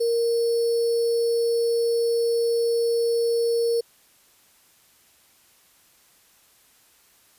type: tone with sample-and-hold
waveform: sine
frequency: 466.2 Hz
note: A#4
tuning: in tune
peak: -19 dBFS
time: 0-3.81 s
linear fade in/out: 10 ms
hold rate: 4900 Hz
effects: white hiss -58 dBFS RMS until 7.38 s + resampled to 32000 Hz